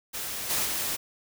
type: noise with level steps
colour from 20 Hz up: white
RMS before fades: -34 / -27 / -30 dBFS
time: 0.13-0.97 s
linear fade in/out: 20 ms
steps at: 0.49 / 0.64 s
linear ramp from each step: 20 ms
effects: none

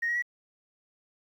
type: tone with pitch steps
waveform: sine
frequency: 1864.7 / 1900.6 / 1937.2 Hz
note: A#6 / A#6 / B6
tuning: 0 / +33 / -34 cents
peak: -25 dBFS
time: 0.02-0.224 s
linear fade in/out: 10 ms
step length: 68 ms
effects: tanh soft clip ceiling -21 dBFS + 10-bit

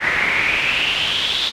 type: noise with band-pass filter sweep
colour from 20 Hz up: brown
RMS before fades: -19 dBFS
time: 0-1.52 s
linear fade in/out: 50 ms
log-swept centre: 1900 to 3700 Hz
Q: 6.4
effects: none

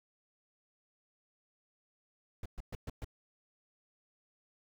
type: noise bursts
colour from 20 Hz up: brown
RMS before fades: -40 dBFS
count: 5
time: 2.43-3.045 s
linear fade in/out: 2 ms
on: 27 ms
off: 120 ms
effects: none

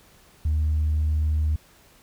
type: tone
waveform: sine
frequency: 76.8 Hz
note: D#2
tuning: 22 cents flat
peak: -18 dBFS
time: 0.45-1.56 s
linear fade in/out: 5 ms
effects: tanh soft clip ceiling -17 dBFS + pink hiss -55 dBFS RMS until 2.02 s

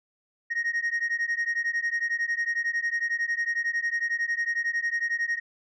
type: beating tone pair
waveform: sine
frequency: 1864 / 1875 Hz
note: A#6 / A#6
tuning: -1 / +10 cents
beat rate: 11 Hz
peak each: -26 dBFS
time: 0.5-5.4 s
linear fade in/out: 20 ms
effects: tanh soft clip ceiling -22 dBFS

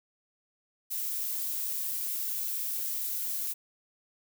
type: noise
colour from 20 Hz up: violet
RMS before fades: -33 dBFS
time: 0.9-3.54 s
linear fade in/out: 20 ms
effects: none

